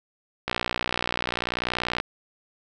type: click train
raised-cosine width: 0.3 ms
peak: -9 dBFS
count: 93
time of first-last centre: 0.48-2.001 s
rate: 60.5 Hz
effects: none